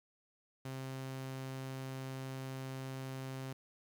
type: tone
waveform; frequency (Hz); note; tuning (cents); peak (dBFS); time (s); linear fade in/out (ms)
sawtooth; 132.4; C3; +21; -37; 0.65-3.53; 5
effects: 11-bit